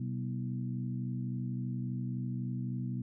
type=harmonic tone with a mistuned harmonic; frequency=63.6 Hz; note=C2; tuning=48 cents flat; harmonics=2 / 3 / 4 / 5; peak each=-35 / -40 / -40 / -49 dBFS; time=0-3.02 s; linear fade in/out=5 ms; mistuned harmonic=4; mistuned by=-80 cents; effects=none